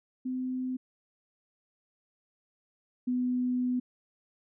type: tone pair in turn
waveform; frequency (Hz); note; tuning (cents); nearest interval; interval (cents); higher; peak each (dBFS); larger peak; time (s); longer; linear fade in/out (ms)
sine; 255.9 / 249.6; C4 / B3; -38 / +19; unison; 43; first; -30 / -26; second; 0.25-0.77 / 3.07-3.8; second; 10
effects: none